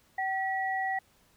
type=tone pair together; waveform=sine; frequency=766 / 1932.2 Hz; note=G5 / B6; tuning=-40 / -38 cents; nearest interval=octave + major third; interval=1602 cents; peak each=-30 / -32 dBFS; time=0.18-0.99 s; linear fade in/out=5 ms; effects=pink hiss -65 dBFS RMS until 1.36 s